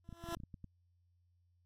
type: tone with exponential growth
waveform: 15% pulse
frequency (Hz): 338.6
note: E4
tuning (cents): +46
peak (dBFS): -30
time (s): 0.04-0.35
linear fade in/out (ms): 2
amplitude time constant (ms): 67
type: clicks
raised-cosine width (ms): 5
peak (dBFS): -36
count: 10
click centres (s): 0.091 / 0.127 / 0.24 / 0.288 / 0.325 / 0.37 / 0.402 / 0.436 / 0.542 / 0.643
effects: added 88 Hz sine -70 dBFS peak until 1.65 s + AAC 48 kbps